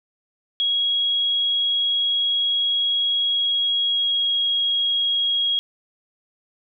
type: tone with pitch glide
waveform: sine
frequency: 3310 to 3291 Hz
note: G#7 to G#7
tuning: -6 to -16 cents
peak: -18 dBFS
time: 0.6-5.59 s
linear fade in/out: 0 ms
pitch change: -10 cents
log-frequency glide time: 3.25-4.35 s
effects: none